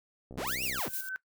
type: click train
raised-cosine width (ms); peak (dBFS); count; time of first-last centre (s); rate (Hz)
2; -32; 32; 0.31-0.791; 64.5
type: linear two-way sweep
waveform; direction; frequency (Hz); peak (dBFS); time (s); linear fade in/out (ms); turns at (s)
sawtooth; up then down; 38.89 to 2886 to 40.29; -30; 0.37-0.89; 10; 0.64
type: noise with tremolo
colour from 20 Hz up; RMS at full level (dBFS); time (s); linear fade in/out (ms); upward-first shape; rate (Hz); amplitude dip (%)
violet; -35; 0.47-1.09; 5; square; 6.5; 60
type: tone with exponential growth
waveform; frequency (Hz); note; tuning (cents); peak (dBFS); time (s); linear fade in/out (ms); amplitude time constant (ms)
sine; 1528; G6; -45; -31; 0.7-1.16; 0; 100
effects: noise-tail reverb RT60 0.1 s tail -19 dB re dry